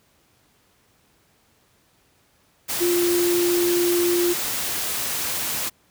sine tone in noise, 349.2 Hz, F4, in tune, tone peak -18 dBFS, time 2.8-4.34 s, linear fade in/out 20 ms, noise white, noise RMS -26 dBFS, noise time 2.68-5.7 s, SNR +5 dB, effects pink hiss -61 dBFS RMS until 5.9 s + high-pass 60 Hz 12 dB/octave

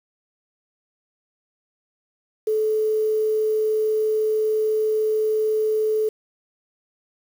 sine tone with quantisation, 433.1 Hz, A4, 27 cents flat, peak -18 dBFS, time 2.47-6.09 s, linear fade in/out 5 ms, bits 7, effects none

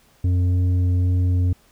triangle tone with tanh clipping, 90.2 Hz, F#2, 44 cents flat, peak -17 dBFS, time 0.24-1.53 s, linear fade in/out 5 ms, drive 11 dB, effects pink hiss -57 dBFS RMS until 1.71 s

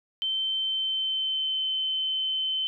sine tone with pitch glide, 3097 to 3069 Hz, G7 to G7, -22 to -37 cents, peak -25 dBFS, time 0.22-2.67 s, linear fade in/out 0 ms, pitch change -15 cents, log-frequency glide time 0.57-1.64 s, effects none

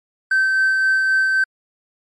triangle tone with tremolo, 1547 Hz, G6, 23 cents flat, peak -10 dBFS, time 0.31-1.44 s, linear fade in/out 5 ms, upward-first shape sine, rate 3.8 Hz, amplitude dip 30%, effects tanh soft clip ceiling -8 dBFS + MP3 48 kbps

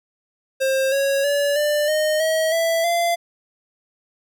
square tone with pitch steps, 532 / 551.7 / 572.2 / 593.4 / 615.4 / 638.2 / 661.8 / 686.3 Hz, C5 / C#5 / D5 / D5 / D#5 / D#5 / E5 / F5, +29 / -8 / -45 / +18 / -19 / +44 / +7 / -30 cents, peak -18 dBFS, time 0.6-3.16 s, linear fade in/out 20 ms, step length 320 ms, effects none

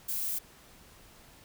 violet noise, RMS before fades -33 dBFS, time 0.08-0.39 s, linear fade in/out 10 ms, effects pink hiss -56 dBFS RMS until 1.44 s

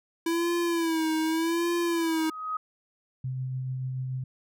square tone with vibrato, 330 Hz, E4, 2 cents sharp, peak -25 dBFS, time 0.26-2.3 s, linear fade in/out 5 ms, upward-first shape sine, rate 0.84 Hz, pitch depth 75 cents each way
sine tone with exponential growth, 1259 Hz, D#6, 20 cents sharp, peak -26 dBFS, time 1.74-2.57 s, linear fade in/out 5 ms, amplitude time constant 180 ms
sine tone with tremolo, 129.5 Hz, C3, 17 cents flat, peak -28 dBFS, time 3.24-4.24 s, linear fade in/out 5 ms, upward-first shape triangle, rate 6.9 Hz, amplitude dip 25%
effects none

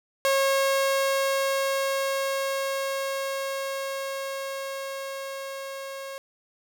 sawtooth tone with level ramp, 544 Hz, C#5, 33 cents flat, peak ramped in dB -16 to -31 dBFS, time 0.25-6.18 s, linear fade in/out 0 ms, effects none

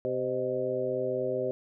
harmonic tone with a mistuned harmonic, 129 Hz, C3, 24 cents flat, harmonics 1 / 2 / 3 / 4 / 5, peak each -41 / -39 / -32 / -31 / -34 dBFS, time 0.05-1.51 s, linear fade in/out 0 ms, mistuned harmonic 5, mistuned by -67 cents, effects none

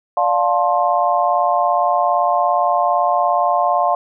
sine chord, D minor seventh, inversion none, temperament just, 587.3 / 704.8 / 881 / 1057.2 Hz, D5 / F5 / A5 / C6, 0 / +16 / +2 / +18 cents, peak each -21 / -16 / -21 / -19 dBFS, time 0.17-3.95 s, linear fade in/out 2 ms, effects none

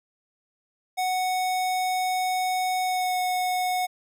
square tone with pitch glide, 740 to 732.3 Hz, F#5 to F#5, 0 to -18 cents, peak -24 dBFS, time 0.97-3.87 s, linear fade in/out 20 ms, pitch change -18 cents, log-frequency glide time 2.83-3.16 s, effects none

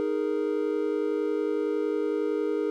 triangle chord, D# suspended fourth, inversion none, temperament equal, 311.1 / 415.3 / 466.2 Hz, D#4 / G#4 / A#4, 0 / 0 / 0 cents, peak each -28 / -26 / -28 dBFS, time 0-2.7 s, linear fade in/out 0 ms, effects none

